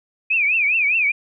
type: tone with vibrato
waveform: sine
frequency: 2464 Hz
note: D#7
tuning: 17 cents flat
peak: -15 dBFS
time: 0.3-1.12 s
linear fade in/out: 10 ms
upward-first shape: triangle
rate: 4.9 Hz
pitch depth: 190 cents each way
effects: none